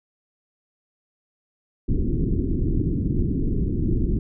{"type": "low-pass noise", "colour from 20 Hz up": "pink", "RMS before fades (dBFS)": -22, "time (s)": [1.88, 4.19], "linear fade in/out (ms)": 5, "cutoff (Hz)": 370, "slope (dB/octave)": 48, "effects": []}